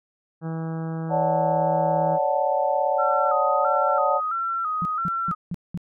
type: harmonic tone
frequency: 162.4 Hz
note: E3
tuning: 26 cents flat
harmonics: 1 / 2 / 3 / 4 / 5 / 6 / 7 / 8 / 9 / 10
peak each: -27 / -36 / -38 / -43 / -41 / -49 / -48 / -47 / -51 / -51 dBFS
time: 0.41-2.19 s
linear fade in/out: 50 ms
type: chord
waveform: sine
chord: D major seventh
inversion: third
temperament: equal with one note detuned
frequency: 554.4 / 592.1 / 740 / 880 Hz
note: C#5 / D5 / F#5 / A5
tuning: 0 / +14 / 0 / 0 cents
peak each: -25 dBFS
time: 1.09-4.21 s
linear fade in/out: 50 ms
type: tone with vibrato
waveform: sine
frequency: 1302 Hz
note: E6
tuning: 22 cents flat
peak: -23 dBFS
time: 2.98-5.35 s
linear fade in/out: 20 ms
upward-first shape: square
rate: 1.5 Hz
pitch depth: 67 cents each way
type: tone bursts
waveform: sine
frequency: 173.9 Hz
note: F3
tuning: 7 cents flat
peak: -25 dBFS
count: 5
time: 4.82-5.775 s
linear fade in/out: 0 ms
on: 31 ms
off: 200 ms
effects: none